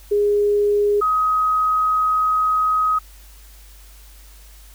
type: tone pair in turn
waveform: sine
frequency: 411.7 / 1261.8 Hz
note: G#4 / D#6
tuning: -15 / +24 cents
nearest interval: octave + perfect fifth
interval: 1939 cents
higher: second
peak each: -14 / -15 dBFS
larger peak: first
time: 0.11-1.01 / 1.01-2.99 s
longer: second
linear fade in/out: 10 ms
effects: added 50 Hz sine -42 dBFS peak until 4.74 s + white hiss -49 dBFS RMS until 4.74 s